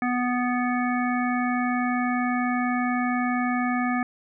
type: harmonic tone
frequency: 247.1 Hz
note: B3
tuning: 1 cent sharp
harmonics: 1 / 3 / 5 / 7 / 9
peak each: -24 / -29 / -31 / -32 / -34 dBFS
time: 0.02-4.03 s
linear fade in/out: 2 ms
effects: none